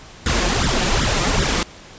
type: noise with flanger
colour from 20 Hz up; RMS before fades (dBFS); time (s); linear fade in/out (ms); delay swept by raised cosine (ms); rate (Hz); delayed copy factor
pink; -18; 0.26-1.63; 2; 0.55 to 5.75; 2.6; +0.95
effects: pink hiss -41 dBFS RMS until 1.98 s + resampled to 16000 Hz